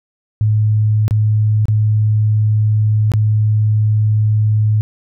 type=tone with dropouts; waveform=sine; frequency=107.2 Hz; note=A2; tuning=45 cents flat; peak=-10 dBFS; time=0.41-4.81 s; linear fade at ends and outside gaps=0 ms; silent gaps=1.08-1.109 / 1.655-1.683 / 3.118-3.137 s; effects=none